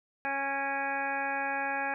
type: harmonic tone with a mistuned harmonic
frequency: 275.6 Hz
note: C#4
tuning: 10 cents flat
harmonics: 1 / 2 / 3 / 4 / 5 / 6 / 7 / 8 / 9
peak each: -43 / -40 / -33 / -44 / -43 / -34 / -44 / -43 / -40 dBFS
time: 0.25-1.94 s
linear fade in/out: 0 ms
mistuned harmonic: 8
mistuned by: +40 cents
effects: none